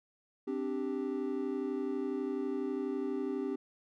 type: chord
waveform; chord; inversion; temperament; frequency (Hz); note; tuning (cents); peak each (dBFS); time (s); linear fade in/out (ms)
triangle; C suspended second; none; equal; 261.6 / 293.7 / 392; C4 / D4 / G4; 0 / 0 / 0; -35 / -36 / -34; 0.47-3.56; 10
effects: none